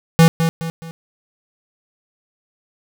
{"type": "tone with echo", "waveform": "square", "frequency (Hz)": 164.5, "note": "E3", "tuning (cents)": -3, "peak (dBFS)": -7, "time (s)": [0.19, 0.28], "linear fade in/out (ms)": 0, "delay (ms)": 210, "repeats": 3, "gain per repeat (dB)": -8, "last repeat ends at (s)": 0.91, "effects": []}